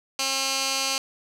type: tone with band-pass filter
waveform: 15% pulse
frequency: 269 Hz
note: C4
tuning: 48 cents sharp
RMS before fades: -26 dBFS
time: 0.19-0.98 s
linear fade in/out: 2 ms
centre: 5200 Hz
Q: 1.2
effects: none